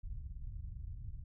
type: low-pass noise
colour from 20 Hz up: pink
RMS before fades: -44 dBFS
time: 0.03-1.24 s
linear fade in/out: 10 ms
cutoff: 110 Hz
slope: 24 dB/octave
effects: none

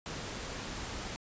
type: noise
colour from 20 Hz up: pink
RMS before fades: -40 dBFS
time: 0.06-1.16 s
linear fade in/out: 0 ms
effects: resampled to 16000 Hz

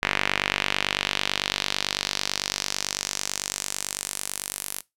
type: tone with band-pass filter sweep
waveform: sawtooth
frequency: 49 Hz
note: G1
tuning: in tune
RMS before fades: -29 dBFS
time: 0.02-4.81 s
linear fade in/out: 10 ms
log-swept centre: 2200 to 11000 Hz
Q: 1.7
effects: noise-tail reverb RT60 0.2 s tail -20 dB re dry

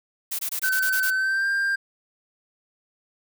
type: noise bursts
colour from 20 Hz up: blue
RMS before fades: -28 dBFS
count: 8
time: 0.31-1.105 s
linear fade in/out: 10 ms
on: 81 ms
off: 21 ms
type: tone with pitch glide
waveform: triangle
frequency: 1524 to 1592.4 Hz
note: G6 to G6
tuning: -49 to +27 cents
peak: -19 dBFS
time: 0.63-1.76 s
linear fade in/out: 10 ms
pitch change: +76 cents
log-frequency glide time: 1.13-1.48 s
effects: none

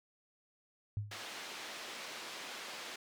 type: tone with exponential decay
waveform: sine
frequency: 103.83 Hz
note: G#2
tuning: in tune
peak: -31 dBFS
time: 0.97-1.24 s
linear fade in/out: 0 ms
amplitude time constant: 58 ms
type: band-pass noise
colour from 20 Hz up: white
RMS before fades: -46 dBFS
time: 1.11-2.96 s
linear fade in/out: 5 ms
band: 270 to 4000 Hz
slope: 12 dB/octave
effects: none

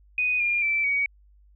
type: tone with pitch steps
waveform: sine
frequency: 2489 / 2408 / 2330 / 2255 Hz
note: D#7 / D7 / D7 / C#7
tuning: 0 / +43 / -14 / +29 cents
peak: -21 dBFS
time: 0.18-1.06 s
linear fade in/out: 2 ms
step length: 220 ms
effects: added 50 Hz sine -53 dBFS peak until 1.55 s

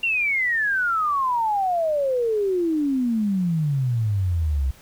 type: exponential sweep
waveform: sine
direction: down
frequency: 2794 to 64.1 Hz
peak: -19 dBFS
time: 0.03-4.71 s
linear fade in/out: 5 ms
effects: pink hiss -50 dBFS RMS until 4.81 s

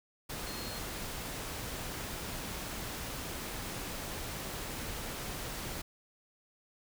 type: tone in noise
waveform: sine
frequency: 4251 Hz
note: C8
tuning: 27 cents sharp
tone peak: -46 dBFS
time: 0.46-0.79 s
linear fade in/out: 10 ms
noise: pink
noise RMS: -40 dBFS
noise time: 0.29-5.82 s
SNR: -9 dB
effects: none

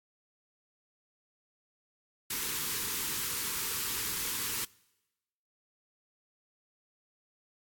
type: band-stop noise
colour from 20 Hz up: white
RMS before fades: -34 dBFS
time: 2.3-4.65 s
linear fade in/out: 5 ms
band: 500 to 870 Hz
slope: 96 dB/octave
effects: noise-tail reverb RT60 1.0 s tail -24 dB re dry + AAC 64 kbps

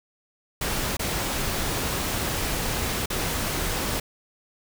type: noise with dropouts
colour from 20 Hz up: pink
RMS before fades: -27 dBFS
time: 0.61-4 s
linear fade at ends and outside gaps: 5 ms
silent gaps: 0.969-0.993 / 3.059-3.101 s
effects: none

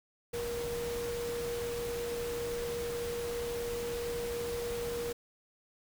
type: tone in noise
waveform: sine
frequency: 474.2 Hz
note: A#4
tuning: 30 cents sharp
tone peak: -34 dBFS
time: 0.33-5.13 s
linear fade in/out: 10 ms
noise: pink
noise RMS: -42 dBFS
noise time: 0.33-5.13 s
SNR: +5 dB
effects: none

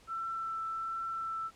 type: tone with vibrato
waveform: sine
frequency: 1334 Hz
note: E6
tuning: 20 cents sharp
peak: -34 dBFS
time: 0.07-1.51 s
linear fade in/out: 50 ms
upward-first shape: triangle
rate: 1.3 Hz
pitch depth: 12 cents each way
effects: pink hiss -61 dBFS RMS until 1.55 s + low-pass 9000 Hz 12 dB/octave

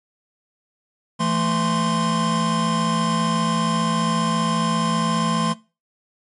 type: tone cluster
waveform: square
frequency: 167.4 / 222.2 / 1044 Hz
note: E3 / A3 / C6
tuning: +27 / +17 / -4 cents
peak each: -24 dBFS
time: 1.19-5.54 s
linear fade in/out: 20 ms
effects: noise-tail reverb RT60 0.3 s tail -20 dB re dry + MP3 48 kbps

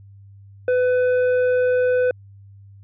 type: tone with hard clipping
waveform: triangle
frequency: 501 Hz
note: B4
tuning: 25 cents sharp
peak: -17 dBFS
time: 0.68-2.11 s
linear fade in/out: 2 ms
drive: 10 dB
effects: added 99 Hz sine -42 dBFS peak until 2.83 s + resampled to 8000 Hz

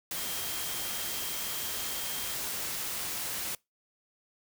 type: tone in noise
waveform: sine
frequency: 3200 Hz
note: G7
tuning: 35 cents sharp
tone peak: -43 dBFS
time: 0.16-2.34 s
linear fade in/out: 2 ms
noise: white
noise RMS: -35 dBFS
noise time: 0.11-3.55 s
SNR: -11 dB
effects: noise-tail reverb RT60 0.2 s tail -24 dB re dry

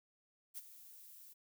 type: noise with ADSR envelope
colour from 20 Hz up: violet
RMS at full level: -44 dBFS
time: 0.54-1.34 s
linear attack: 36 ms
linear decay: 29 ms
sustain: -13 dB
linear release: 19 ms
effects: none

